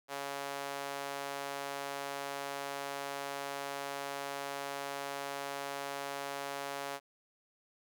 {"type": "tone with high-pass filter", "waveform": "sawtooth", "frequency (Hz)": 140, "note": "C#3", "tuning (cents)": 18, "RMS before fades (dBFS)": -40, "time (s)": [0.08, 7], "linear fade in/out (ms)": 50, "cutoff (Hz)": 630, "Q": 1.2, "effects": []}